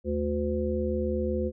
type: harmonic tone with a mistuned harmonic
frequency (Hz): 72.7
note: D2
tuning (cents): -17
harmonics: 1 / 3 / 5 / 7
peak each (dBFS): -31 / -31 / -31 / -31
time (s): 0.04-1.52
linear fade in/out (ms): 50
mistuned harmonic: 1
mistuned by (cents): +110
effects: none